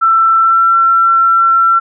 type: tone with pitch glide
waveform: sine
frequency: 1336 to 1351.5 Hz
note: E6 to E6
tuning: +23 to +43 cents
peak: -6 dBFS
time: 0.01-1.8 s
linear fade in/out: 20 ms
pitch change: +20 cents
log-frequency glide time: 0.39-0.62 s
effects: none